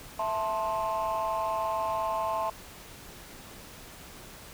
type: chord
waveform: sine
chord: A minor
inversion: second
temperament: just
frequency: 660 / 880 / 1056 Hz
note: E5 / A5 / C6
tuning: +2 / 0 / +16 cents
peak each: -30 dBFS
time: 0.19-2.5 s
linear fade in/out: 5 ms
effects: tanh soft clip ceiling -23 dBFS + pink hiss -47 dBFS RMS until 4.53 s